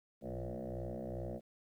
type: tone with frequency modulation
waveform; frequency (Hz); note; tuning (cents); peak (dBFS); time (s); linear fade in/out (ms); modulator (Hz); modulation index
sine; 220; A3; 0; -38; 0.21-1.41; 50; 62.5; 6.8
effects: tanh soft clip ceiling -34 dBFS + 12-bit